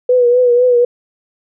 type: tone with vibrato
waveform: sine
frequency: 491 Hz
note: B4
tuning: 10 cents flat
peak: -7 dBFS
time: 0.09-0.85 s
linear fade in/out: 5 ms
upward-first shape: triangle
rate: 4 Hz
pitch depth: 54 cents each way
effects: none